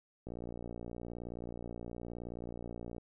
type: click train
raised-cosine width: 2 ms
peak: -30 dBFS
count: 161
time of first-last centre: 0.27-2.982 s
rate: 59 Hz
effects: none